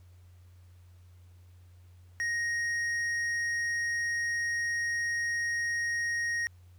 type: tone with hard clipping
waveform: sine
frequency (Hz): 1872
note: A#6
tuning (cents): +7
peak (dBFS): -30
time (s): 2.2-6.47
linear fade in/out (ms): 0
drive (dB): 7
effects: added 89 Hz sine -52 dBFS peak until 6.78 s + pink hiss -69 dBFS RMS until 6.78 s